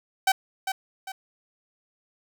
sawtooth tone with echo, 767 Hz, G5, 38 cents flat, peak -14 dBFS, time 0.27-0.32 s, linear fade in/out 5 ms, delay 400 ms, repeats 2, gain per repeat -8 dB, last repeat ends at 1.12 s, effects none

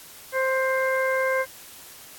harmonic tone, 525 Hz, C5, 6 cents sharp, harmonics 1 / 2 / 3 / 4, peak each -23 / -29 / -27 / -30 dBFS, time 0.32-1.46 s, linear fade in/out 50 ms, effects white hiss -45 dBFS RMS until 2.18 s + AAC 64 kbps

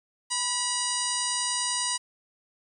harmonic tone with a mistuned harmonic, 970 Hz, B5, 31 cents flat, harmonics 1 / 2 / 3 / 4 / 5 / 6 / 7 / 8 / 9, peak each -34 / -38 / -35 / -37 / -33 / -37 / -37 / -41 / -30 dBFS, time 0.3-1.98 s, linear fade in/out 20 ms, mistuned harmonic 1, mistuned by +29 cents, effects 10-bit

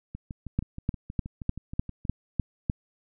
two click trains, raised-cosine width 5 ms, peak -12 / -24 dBFS, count 8 / 13, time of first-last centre 0.59-2.698 / 0.15-2.052 s, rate 3.32 / 6.31 Hz, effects none

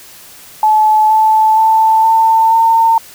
sine tone with pitch steps, 862 / 873 / 884.2 / 895.5 / 906.9 Hz, A5 / A5 / A5 / A5 / A#5, -36 / -14 / +8 / +30 / -48 cents, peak -6 dBFS, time 0.63-2.98 s, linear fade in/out 2 ms, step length 470 ms, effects white hiss -37 dBFS RMS until 3.14 s

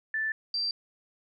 sine tone pair in turn, 1760 / 4699 Hz, A6 / D8, 0 / 0 cents, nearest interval octave + perfect fourth, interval 1700 cents, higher second, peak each -27 dBFS, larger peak neither, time 0.14-0.32 / 0.54-0.71 s, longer first, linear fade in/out 2 ms, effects none

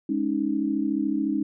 sine chord, Ab suspended fourth, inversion none, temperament equal, 207.7 / 277.2 / 311.1 Hz, Ab3 / Db4 / Eb4, 0 / 0 / 0 cents, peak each -29 / -26 / -26 dBFS, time 0.09-1.43 s, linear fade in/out 5 ms, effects none

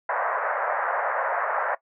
pink band-pass noise, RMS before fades -26 dBFS, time 0.09-1.75 s, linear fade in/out 5 ms, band 540 to 1800 Hz, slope 48 dB/octave, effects noise-tail reverb RT60 0.1 s tail -18 dB re dry

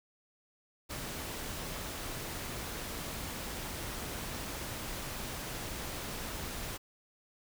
pink noise, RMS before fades -40 dBFS, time 0.89-6.78 s, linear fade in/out 20 ms, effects none

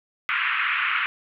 pink band-pass noise, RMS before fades -24 dBFS, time 0.29-1.06 s, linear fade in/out 0 ms, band 1200 to 2800 Hz, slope 48 dB/octave, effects none

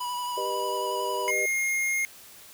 square tone with vibrato, 981 Hz, B5, 12 cents flat, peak -30 dBFS, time 0-1.31 s, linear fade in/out 10 ms, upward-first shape square, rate 11 Hz, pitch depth 15 cents each way
sine chord, G augmented, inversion none, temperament just, 392 / 490 / 612.5 Hz, G4 / B4 / D#5, 0 / -14 / -27 cents, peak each -33 / -34 / -34 dBFS, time 0.37-1.46 s, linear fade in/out 5 ms
square tone, 2138 Hz, C7, 37 cents sharp, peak -25 dBFS, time 1.28-2.05 s, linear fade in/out 0 ms
effects white hiss -49 dBFS RMS until 2.53 s

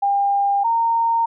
sine tone pair in turn, 801 / 920.7 Hz, G5 / A#5, +37 / -22 cents, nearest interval major second, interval 241 cents, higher second, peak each -15 dBFS, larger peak neither, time 0.02-0.64 / 0.64-1.26 s, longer neither, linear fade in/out 10 ms, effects none

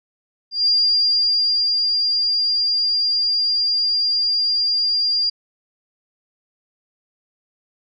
sine tone with ADSR envelope, 4797 Hz, D8, 36 cents sharp, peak -13 dBFS, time 0.51-5.3 s, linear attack 150 ms, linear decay 1100 ms, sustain -3 dB, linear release 10 ms, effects none

